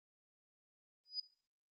sine tone with exponential growth, 4952 Hz, D#8, 9 cents flat, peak -34 dBFS, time 1.05-1.2 s, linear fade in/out 5 ms, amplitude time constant 31 ms, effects noise-tail reverb RT60 0.4 s tail -17 dB re dry + Opus 32 kbps

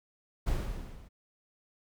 brown noise with level ramp, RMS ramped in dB -27 to -52 dBFS, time 0.46-1.09 s, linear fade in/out 20 ms, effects none

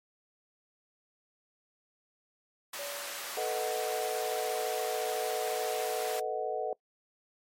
pink high-pass noise, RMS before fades -40 dBFS, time 2.73-6.2 s, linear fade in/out 5 ms, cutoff 790 Hz, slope 12 dB/octave
sine tone with exponential decay, 571 Hz, D5, 49 cents flat, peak -37 dBFS, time 2.79-3.99 s, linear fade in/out 2 ms, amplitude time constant 260 ms
sine chord, B dominant seventh, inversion third, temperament equal, 440 / 493.9 / 622.3 / 740 Hz, A4 / B4 / D#5 / F#5, 0 / 0 / 0 / 0 cents, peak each -35 / -37 / -37 / -35 dBFS, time 3.37-6.73 s, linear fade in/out 2 ms
effects noise-tail reverb RT60 0.1 s tail -23 dB re dry + MP3 64 kbps

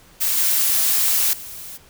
blue noise with level steps, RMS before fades -20 / -18 / -35 dBFS, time 0.2-1.78 s, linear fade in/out 20 ms, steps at 0.37 / 1.33 s, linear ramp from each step 2 ms, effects pink hiss -50 dBFS RMS until 1.89 s

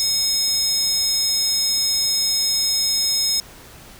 square tone with high-pass filter, 735 Hz, F#5, 12 cents flat, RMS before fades -20 dBFS, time 0-3.4 s, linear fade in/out 0 ms, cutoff 5500 Hz, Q 9.2, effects pink hiss -43 dBFS RMS until 3.99 s

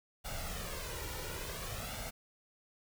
pink noise with flanger, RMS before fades -41 dBFS, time 0.24-2.11 s, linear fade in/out 20 ms, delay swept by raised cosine 1.4 to 2.15 ms, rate 0.55 Hz, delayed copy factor +0.65, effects none

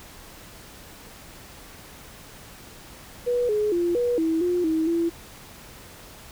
sine tone with pitch steps, 487.2 / 421.6 / 346.3 / 483.9 / 324 / 354.6 / 319.4 / 336.3 Hz, B4 / G#4 / F4 / B4 / E4 / F4 / D#4 / E4, -24 / +26 / -15 / -35 / -30 / +26 / +45 / +35 cents, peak -20 dBFS, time 3.26-5.1 s, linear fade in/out 20 ms, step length 230 ms, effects pink hiss -45 dBFS RMS until 6.31 s

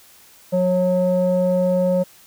square tone with low-pass filter, 181.9 Hz, F#3, 29 cents flat, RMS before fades -18 dBFS, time 0.52-2.04 s, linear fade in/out 20 ms, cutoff 610 Hz, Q 8.9, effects white hiss -49 dBFS RMS until 2.26 s

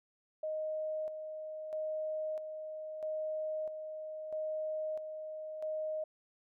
sine tone with tremolo, 622.3 Hz, D#5, in tune, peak -34 dBFS, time 0.43-6.04 s, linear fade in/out 5 ms, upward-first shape square, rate 0.77 Hz, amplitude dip 50%, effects none

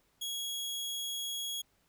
sawtooth tone, 3322 Hz, G#7, in tune, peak -32 dBFS, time 0.21-1.62 s, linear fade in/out 10 ms, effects pink hiss -72 dBFS RMS until 1.88 s

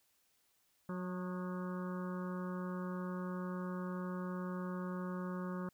harmonic tone with a mistuned harmonic, 182.3 Hz, F#3, 25 cents flat, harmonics 1 / 2 / 3 / 5 / 6 / 7 / 8 / 9, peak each -39 / -47 / -49 / -54 / -51 / -52 / -55 / -60 dBFS, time 0.89-5.69 s, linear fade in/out 2 ms, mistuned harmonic 7, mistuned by -49 cents, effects white hiss -75 dBFS RMS until 5.73 s

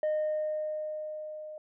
sine tone with level ramp, 614 Hz, D#5, 23 cents flat, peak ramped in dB -23 to -40 dBFS, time 0.03-1.58 s, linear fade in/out 2 ms, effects tanh soft clip ceiling -25 dBFS

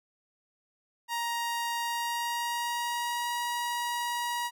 sawtooth tone with pitch glide, 939 to 957.1 Hz, A#5 to A#5, +12 to +45 cents, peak -26 dBFS, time 1.08-4.51 s, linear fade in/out 50 ms, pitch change +33 cents, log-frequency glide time 1.79-3.37 s, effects none

